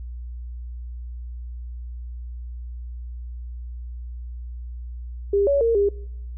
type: tone with pitch steps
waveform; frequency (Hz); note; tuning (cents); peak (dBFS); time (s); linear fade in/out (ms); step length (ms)
sine; 401.2 / 563 / 460.3 / 403.2; G4 / C#5 / A#4 / G4; +40 / +27 / -22 / +49; -16; 5.33-5.89; 5; 140
effects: noise-tail reverb RT60 0.8 s tail -24 dB re dry + added 60 Hz sine -31 dBFS peak until 6.37 s